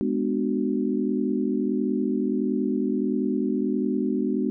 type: chord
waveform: sine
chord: G# half-diminished seventh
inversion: none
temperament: just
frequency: 207.7 / 249.2 / 299 / 373.8 Hz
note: G#3 / B3 / D4 / F#4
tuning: 0 / +16 / +31 / +18 cents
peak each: -27 / -26 / -28 / -29 dBFS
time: 0.01-4.5 s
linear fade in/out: 0 ms
effects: none